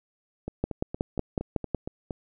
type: two click trains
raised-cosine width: 2 ms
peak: -19 / -12 dBFS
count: 8 / 7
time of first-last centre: 0.48-2.108 / 0.64-1.747 s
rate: 4.3 / 5.42 Hz
effects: none